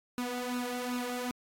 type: tone with flanger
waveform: sawtooth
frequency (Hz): 246.9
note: B3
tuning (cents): 0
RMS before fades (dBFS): -35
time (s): 0.18-1.31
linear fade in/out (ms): 0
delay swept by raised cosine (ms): 0.74 to 2.64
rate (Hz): 2.6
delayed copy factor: +0.65
effects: AAC 64 kbps